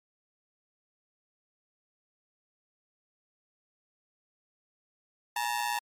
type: ring-modulated tone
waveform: sawtooth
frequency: 894 Hz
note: A5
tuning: 27 cents sharp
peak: -22 dBFS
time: 5.36-5.79 s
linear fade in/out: 5 ms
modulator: 59.3 Hz
effects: MP3 64 kbps